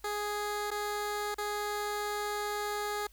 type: tone with dropouts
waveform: 15% pulse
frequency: 415.3 Hz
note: G#4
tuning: in tune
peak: -26 dBFS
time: 0.04-3.07 s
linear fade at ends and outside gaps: 5 ms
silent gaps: 0.706-0.713 / 1.345-1.382 s
effects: added 50 Hz sine -57 dBFS peak until 3.12 s + white hiss -65 dBFS RMS until 3.12 s